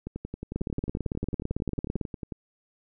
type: two click trains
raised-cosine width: 3 ms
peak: -21 / -16 dBFS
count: 26 / 27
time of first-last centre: 0.07-2.322 / 0.56-2.013 s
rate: 11.1 / 17.9 Hz
effects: none